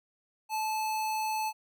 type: tone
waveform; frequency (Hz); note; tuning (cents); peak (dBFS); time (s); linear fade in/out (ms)
square; 869; A5; -22; -30; 0.49-1.53; 50
effects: none